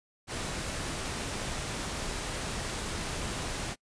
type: noise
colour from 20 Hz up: pink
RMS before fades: -35 dBFS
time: 0.27-3.76 s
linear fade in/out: 50 ms
effects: noise-tail reverb RT60 0.1 s tail -25 dB re dry + resampled to 22050 Hz